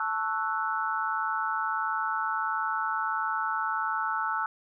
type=chord; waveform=sine; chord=F# minor seventh; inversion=first; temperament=equal; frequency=880 / 1108.7 / 1318.5 / 1480 Hz; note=A5 / C#6 / E6 / F#6; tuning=0 / 0 / 0 / 0 cents; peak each=-32 / -36 / -30 / -33 dBFS; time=0-4.46 s; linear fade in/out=2 ms; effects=none